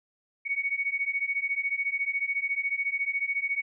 sine beating tone pair, 2223 / 2237 Hz, C#7 / C#7, +4 / +15 cents, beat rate 14 Hz, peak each -30 / -29 dBFS, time 0.45-3.62 s, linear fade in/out 20 ms, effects none

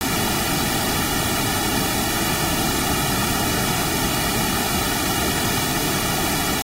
pink noise with comb filter, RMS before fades -22 dBFS, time 0.01-6.62 s, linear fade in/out 0 ms, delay 1.9 ms, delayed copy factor -0.75, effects AAC 48 kbps

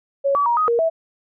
sine tone with pitch steps, 555 / 1145 / 947 / 1252 / 469.4 / 653 Hz, C#5 / D6 / A#5 / D#6 / A#4 / E5, +2 / -44 / +27 / +10 / +12 / -17 cents, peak -15 dBFS, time 0.24-0.9 s, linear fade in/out 20 ms, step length 110 ms, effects none

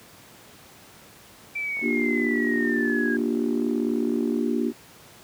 sine exponential sweep, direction down, 2343 to 1624 Hz, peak -26 dBFS, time 1.55-3.17 s, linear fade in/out 10 ms
click train, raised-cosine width 1 ms, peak -31 dBFS, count 117, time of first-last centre 1.77-4.389 s, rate 44.3 Hz
sine chord, G minor seventh, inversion first, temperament just, 235.2 / 294 / 352.8 / 392 Hz, Bb3 / D4 / F4 / G4, +16 / +2 / +18 / 0 cents, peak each -25 / -27 / -29 / -30 dBFS, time 1.81-4.73 s, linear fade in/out 50 ms
effects pink hiss -49 dBFS RMS until 5.23 s + high-pass 100 Hz 12 dB/octave

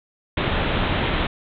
pink low-pass noise, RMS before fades -22 dBFS, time 0.37-1.27 s, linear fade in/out 5 ms, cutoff 3800 Hz, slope 96 dB/octave, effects none

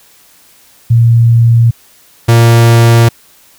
sine / 45% pulse tone pair in turn, 116.54 / 116.54 Hz, A#2 / A#2, 0 / 0 cents, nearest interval unison, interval 0 cents, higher neither, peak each -3 dBFS, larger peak neither, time 0.9-1.71 / 2.28-3.09 s, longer neither, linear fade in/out 10 ms, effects white hiss -44 dBFS RMS until 3.58 s

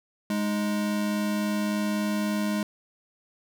square tone pair together, 207.7 / 311.2 Hz, G#3 / D#4, 0 / 0 cents, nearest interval perfect fifth, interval 700 cents, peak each -26 / -34 dBFS, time 0.3-2.63 s, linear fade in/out 2 ms, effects none

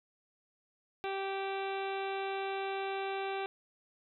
harmonic tone, 389.5 Hz, G4, 11 cents flat, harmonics 1 / 2 / 3 / 4 / 5 / 6 / 7 / 8 / 9 / 10, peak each -37 / -38 / -46 / -46 / -53 / -46 / -48 / -56 / -52 / -54 dBFS, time 1.04-3.46 s, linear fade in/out 0 ms, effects none

